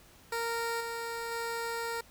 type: tone with level steps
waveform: 15% pulse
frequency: 463.4 Hz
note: A#4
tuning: 10 cents flat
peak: -25 / -29 / -27 dBFS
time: 0.32-2.01 s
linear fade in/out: 5 ms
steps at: 0.8 / 1.31 s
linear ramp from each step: 10 ms
effects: pink hiss -58 dBFS RMS until 2.1 s